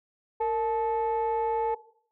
sine tone pair together, 459.5 / 868 Hz, A#4 / A5, -25 / -24 cents, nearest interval major seventh, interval 1101 cents, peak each -25 dBFS, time 0.4-1.75 s, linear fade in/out 10 ms, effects noise-tail reverb RT60 0.6 s tail -17 dB re dry + tanh soft clip ceiling -21 dBFS

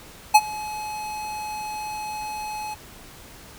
square tone with ADSR envelope, 850 Hz, G#5, 40 cents sharp, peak -8 dBFS, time 0.34-2.75 s, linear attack 13 ms, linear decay 46 ms, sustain -22 dB, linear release 18 ms, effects pink hiss -45 dBFS RMS until 3.58 s

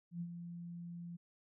sine tone with ADSR envelope, 172 Hz, F3, 26 cents flat, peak -37 dBFS, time 0.11-1.17 s, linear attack 98 ms, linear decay 62 ms, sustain -7 dB, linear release 15 ms, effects none

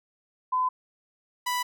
sine / sawtooth tone pair in turn, 1015 / 988.4 Hz, B5 / B5, +47 / +1 cents, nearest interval unison, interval 46 cents, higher first, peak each -22 dBFS, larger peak neither, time 0.52-0.69 / 1.46-1.63 s, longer neither, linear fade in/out 10 ms, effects none

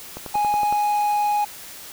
click train, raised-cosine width 1 ms, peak -18 dBFS, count 7, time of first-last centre 0.17-0.726 s, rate 10.8 Hz
triangle tone, 830.6 Hz, G#5, in tune, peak -16 dBFS, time 0.34-1.45 s, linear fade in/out 10 ms
effects white hiss -39 dBFS RMS until 1.92 s

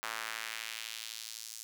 square tone with high-pass filter sweep, 56 Hz, A1, 31 cents sharp, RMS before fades -42 dBFS, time 0.03-1.63 s, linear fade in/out 0 ms, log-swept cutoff 1200 to 6300 Hz, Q 1.3, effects none

